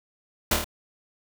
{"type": "noise with echo", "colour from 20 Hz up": "pink", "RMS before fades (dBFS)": -20, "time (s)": [0.51, 0.54], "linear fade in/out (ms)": 5, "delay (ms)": 26, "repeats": 4, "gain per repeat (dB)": -3, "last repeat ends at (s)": 0.644, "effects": []}